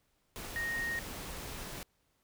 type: tone in noise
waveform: sine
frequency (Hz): 1861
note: A#6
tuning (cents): -3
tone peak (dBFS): -33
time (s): 0.56-0.99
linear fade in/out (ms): 0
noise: pink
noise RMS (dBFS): -43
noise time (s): 0.36-1.83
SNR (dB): +7
effects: pink hiss -75 dBFS RMS until 2.23 s

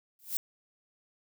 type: noise with exponential growth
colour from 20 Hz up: violet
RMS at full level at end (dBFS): -27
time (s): 0.19-0.37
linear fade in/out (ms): 1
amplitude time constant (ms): 39
effects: none

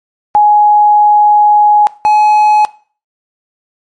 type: tone pair in turn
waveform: sine / triangle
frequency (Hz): 836 / 846.2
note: G#5 / G#5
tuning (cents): +11 / +32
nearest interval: unison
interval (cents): 21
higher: second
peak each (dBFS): -3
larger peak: neither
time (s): 0.35-1.87 / 2.05-2.65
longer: first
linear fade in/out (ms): 0
effects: noise-tail reverb RT60 0.4 s tail -19 dB re dry + MP3 48 kbps

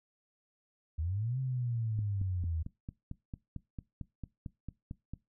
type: linear two-way sweep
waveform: sine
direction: up then down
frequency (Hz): 73.9 to 133.1 to 78.1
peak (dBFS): -31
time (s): 0.98-2.63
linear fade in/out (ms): 10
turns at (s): 1.39
type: click train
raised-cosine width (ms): 5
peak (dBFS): -28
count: 15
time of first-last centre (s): 1.99-5.136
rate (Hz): 4.45
effects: noise-tail reverb RT60 0.2 s tail -20 dB re dry

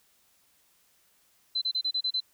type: tone bursts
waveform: sine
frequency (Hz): 4050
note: B7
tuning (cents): +43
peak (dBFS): -25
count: 7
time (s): 1.55-2.205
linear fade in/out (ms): 10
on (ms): 67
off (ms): 31
effects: white hiss -66 dBFS RMS until 2.33 s

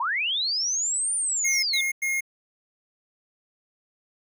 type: linear two-way sweep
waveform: sine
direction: up then down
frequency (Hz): 882 to 9260 to 3491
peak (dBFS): -23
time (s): 0-1.81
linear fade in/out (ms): 5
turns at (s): 1.15
type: tone bursts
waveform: square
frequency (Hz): 2145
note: C7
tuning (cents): +42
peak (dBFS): -24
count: 3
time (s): 1.44-2.208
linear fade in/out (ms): 10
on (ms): 190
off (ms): 99
effects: none

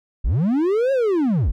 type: linear two-way sweep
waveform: triangle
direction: up then down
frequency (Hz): 30.3 to 554.4 to 30.3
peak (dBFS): -14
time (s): 0.24-1.52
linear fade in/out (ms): 10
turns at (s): 0.92
effects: none

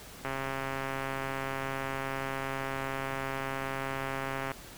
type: click train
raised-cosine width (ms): 0.5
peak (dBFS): -19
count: 577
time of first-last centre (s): 0.25-4.517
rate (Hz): 135
effects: pink hiss -48 dBFS RMS until 4.77 s

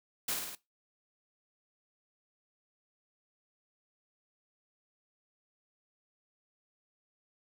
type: noise with echo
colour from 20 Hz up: white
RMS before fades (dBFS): -33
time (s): 0.28-0.34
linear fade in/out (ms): 5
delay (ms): 53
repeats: 4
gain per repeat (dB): -3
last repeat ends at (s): 0.552
effects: noise-tail reverb RT60 0.2 s tail -19 dB re dry

